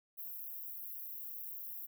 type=high-pass noise; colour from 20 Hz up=white; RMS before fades=-45 dBFS; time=0.17-1.87 s; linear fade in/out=20 ms; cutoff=12000 Hz; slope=96 dB/octave; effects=none